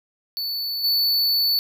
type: tone with level steps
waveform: square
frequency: 4473 Hz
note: C#8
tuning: 15 cents sharp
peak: -25 / -18 dBFS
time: 0.37-1.59 s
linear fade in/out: 0 ms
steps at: 0.83 s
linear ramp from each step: 20 ms
effects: none